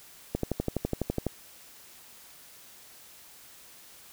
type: click train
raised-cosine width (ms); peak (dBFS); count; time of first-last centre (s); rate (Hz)
2; -14; 12; 0.35-1.267; 12
effects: white hiss -52 dBFS RMS until 4.12 s